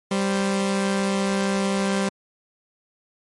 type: tone pair together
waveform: sawtooth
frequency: 196 / 523.3 Hz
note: G3 / C5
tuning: 0 / 0 cents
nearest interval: octave + perfect fourth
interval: 1700 cents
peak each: -17 / -25 dBFS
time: 0.11-2.09 s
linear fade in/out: 5 ms
effects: MP3 48 kbps